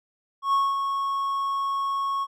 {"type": "tone with ADSR envelope", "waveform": "triangle", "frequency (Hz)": 1101, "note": "C#6", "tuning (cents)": -12, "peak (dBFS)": -16, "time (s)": [0.42, 2.27], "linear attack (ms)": 110, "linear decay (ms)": 220, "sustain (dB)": -6, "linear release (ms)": 45, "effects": []}